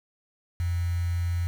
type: tone with quantisation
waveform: sine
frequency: 86.6 Hz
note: F2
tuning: 14 cents flat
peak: -24 dBFS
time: 0.6-1.47 s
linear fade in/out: 0 ms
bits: 7
effects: none